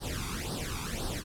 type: noise with flanger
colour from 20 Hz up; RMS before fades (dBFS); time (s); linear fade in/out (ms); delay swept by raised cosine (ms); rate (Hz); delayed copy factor
pink; -35; 0-1.24; 50; 0.21 to 0.87; 1.9; +0.8
effects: low-pass 12000 Hz 12 dB/octave